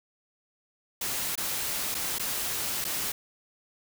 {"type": "noise with dropouts", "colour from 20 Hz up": "white", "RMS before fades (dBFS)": -31, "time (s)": [1.01, 3.12], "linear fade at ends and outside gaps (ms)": 5, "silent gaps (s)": [[1.355, 1.376], [1.945, 1.949], [2.185, 2.195], [2.843, 2.849]], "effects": []}